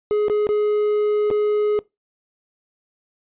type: tone with dropouts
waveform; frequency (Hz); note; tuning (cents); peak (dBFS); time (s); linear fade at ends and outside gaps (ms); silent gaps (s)
triangle; 419.6; G#4; +18; -14; 0.11-1.79; 0; 0.283-0.298 / 0.469-0.49 / 1.303-1.311
effects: noise-tail reverb RT60 0.2 s tail -22 dB re dry + resampled to 8000 Hz